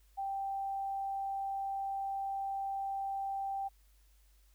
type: tone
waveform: sine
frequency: 784 Hz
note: G5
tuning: in tune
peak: -34 dBFS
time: 0.17-3.69 s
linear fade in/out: 20 ms
effects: added 50 Hz sine -62 dBFS peak until 4.54 s + white hiss -72 dBFS RMS until 4.54 s